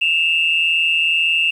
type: tone pair together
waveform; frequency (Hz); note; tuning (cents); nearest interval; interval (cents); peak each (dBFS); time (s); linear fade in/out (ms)
sine; 2635 / 2797; E7 / F7; -1 / +2; minor second; 103; -16 / -16; 0.01-1.51; 10
effects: tanh soft clip ceiling -6 dBFS + 8-bit